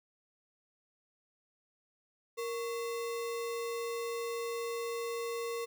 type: tone with sample-and-hold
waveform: sine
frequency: 466.2 Hz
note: A#4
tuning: in tune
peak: -34 dBFS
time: 2.37-5.66 s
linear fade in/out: 20 ms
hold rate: 1575 Hz
effects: none